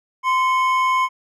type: tone pair together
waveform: triangle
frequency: 1035.1 / 2195 Hz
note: C6 / C#7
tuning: -19 / -18 cents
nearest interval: octave + minor second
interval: 1301 cents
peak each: -14 / -22 dBFS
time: 0.23-1.09 s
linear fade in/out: 50 ms
effects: none